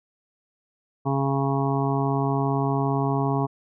harmonic tone, 137.5 Hz, C#3, 14 cents flat, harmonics 1 / 2 / 3 / 5 / 6 / 7 / 8, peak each -24 / -27 / -29 / -31 / -32 / -32 / -33 dBFS, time 1.05-3.47 s, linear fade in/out 20 ms, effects none

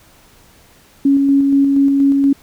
sine tone with tremolo, 277.3 Hz, C#4, 1 cent sharp, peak -8 dBFS, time 1.05-2.33 s, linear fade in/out 5 ms, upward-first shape square, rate 4.2 Hz, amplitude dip 25%, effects pink hiss -48 dBFS RMS until 2.42 s

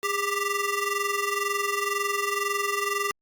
20% pulse ring-modulated tone, 790 Hz, G5, 13 cents sharp, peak -17 dBFS, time 0.03-3.11 s, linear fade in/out 0 ms, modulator 384 Hz, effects Opus 48 kbps

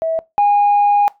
sine tone pair in turn, 650 / 818.9 Hz, E5 / G#5, -24 / -25 cents, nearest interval major third, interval 399 cents, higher second, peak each -15 / -8 dBFS, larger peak second, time 0.02-0.19 / 0.38-1.08 s, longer second, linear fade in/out 0 ms, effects noise-tail reverb RT60 0.2 s tail -21 dB re dry + tanh soft clip ceiling -7 dBFS

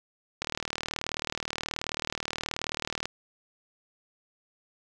click train, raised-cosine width 0.2 ms, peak -13 dBFS, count 103, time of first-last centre 0.42-3.056 s, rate 38.7 Hz, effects none

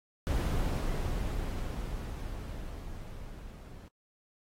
brown noise with level ramp, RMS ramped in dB -28 to -47 dBFS, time 0.27-3.88 s, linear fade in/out 0 ms, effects AAC 48 kbps

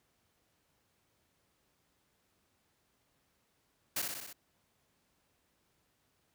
white noise with echo, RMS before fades -34 dBFS, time 3.96-4.02 s, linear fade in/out 5 ms, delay 62 ms, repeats 5, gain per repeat -3 dB, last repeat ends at 4.33 s, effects pink hiss -75 dBFS RMS until 6.34 s + high-pass 60 Hz 12 dB/octave

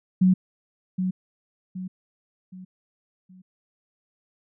sine tone with echo, 185 Hz, F#3, in tune, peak -14 dBFS, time 0.21-0.34 s, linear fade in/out 10 ms, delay 770 ms, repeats 4, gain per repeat -8 dB, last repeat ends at 3.42 s, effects none

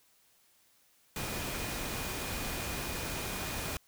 sine tone in noise, 2452 Hz, D#7, 26 cents flat, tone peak -47 dBFS, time 1.16-3.77 s, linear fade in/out 2 ms, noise pink, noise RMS -37 dBFS, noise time 1.16-3.77 s, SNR -13 dB, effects white hiss -67 dBFS RMS until 3.87 s

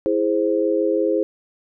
sine chord, E augmented, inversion none, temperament equal, 329.6 / 415.3 / 523.3 Hz, E4 / G#4 / B#4, 0 / 0 / 0 cents, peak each -21 dBFS, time 0.06-1.23 s, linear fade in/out 0 ms, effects none

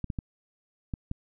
clicks, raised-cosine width 5 ms, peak -19 dBFS, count 5, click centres 0.043 / 0.102 / 0.188 / 0.938 / 1.114 s, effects none

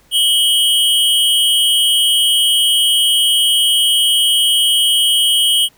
square tone pair together, 2960 / 3210 Hz, F#7 / G7, 0 / +40 cents, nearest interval minor second, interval 140 cents, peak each -14 dBFS, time 0.11-5.69 s, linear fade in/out 50 ms, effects pink hiss -52 dBFS RMS until 5.77 s

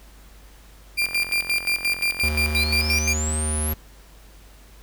35% pulse tone with tremolo, 2384 Hz, D7, 25 cents sharp, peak -17 dBFS, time 0.97-3.14 s, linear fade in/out 20 ms, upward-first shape square, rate 5.7 Hz, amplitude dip 75%
click train, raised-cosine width 0.5 ms, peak -22 dBFS, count 88, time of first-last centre 1.02-2.979 s, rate 44.4 Hz
square tone with pitch glide, 75.8 to 76.55 Hz, D#2 to D#2, -45 to -28 cents, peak -24 dBFS, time 2.23-3.74 s, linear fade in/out 5 ms, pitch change +17 cents, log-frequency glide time 2.36-3.22 s
sine exponential sweep, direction up, 3860 to 11780 Hz, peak -26 dBFS, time 2.56-3.73 s, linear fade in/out 5 ms
effects added 50 Hz sine -46 dBFS peak until 4.82 s + pink hiss -52 dBFS RMS until 4.82 s

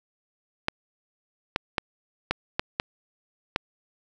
clicks, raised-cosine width 0.3 ms, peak -7 dBFS, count 7, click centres 0.684 / 1.561 / 1.782 / 2.31 / 2.595 / 2.799 / 3.561 s, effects none

